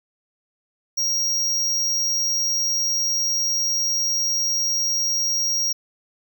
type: tone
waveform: square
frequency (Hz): 5630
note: F8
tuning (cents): +13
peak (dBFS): -20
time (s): 0.97-5.73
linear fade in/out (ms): 10
effects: none